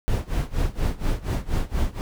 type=noise with tremolo; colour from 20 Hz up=brown; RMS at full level=-21 dBFS; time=0.08-2.01 s; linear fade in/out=0 ms; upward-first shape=sine; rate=4.2 Hz; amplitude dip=90%; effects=none